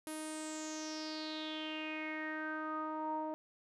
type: tone with low-pass filter sweep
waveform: sawtooth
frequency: 311.1 Hz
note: D#4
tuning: in tune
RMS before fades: -41 dBFS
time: 0.07-3.34 s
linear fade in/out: 0 ms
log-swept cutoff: 11000 to 790 Hz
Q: 6.7
effects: none